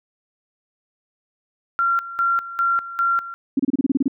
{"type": "tone with tremolo", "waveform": "sine", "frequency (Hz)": 1374, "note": "F6", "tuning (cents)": -29, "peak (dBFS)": -16, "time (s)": [1.79, 3.34], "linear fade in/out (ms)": 0, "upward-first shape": "square", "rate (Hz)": 2.5, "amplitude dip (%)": 80}
{"type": "tone bursts", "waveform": "sine", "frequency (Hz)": 271.2, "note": "C#4", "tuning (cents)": -38, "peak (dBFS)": -14, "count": 10, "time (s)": [3.57, 4.081], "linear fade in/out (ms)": 5, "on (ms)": 25, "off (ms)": 29}
{"effects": []}